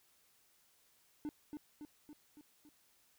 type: tone with echo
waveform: triangle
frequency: 298.2 Hz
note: D4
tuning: 27 cents sharp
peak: -36 dBFS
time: 1.25-1.29 s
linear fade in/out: 0 ms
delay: 280 ms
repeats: 5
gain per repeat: -4 dB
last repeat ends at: 2.69 s
effects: white hiss -71 dBFS RMS until 3.18 s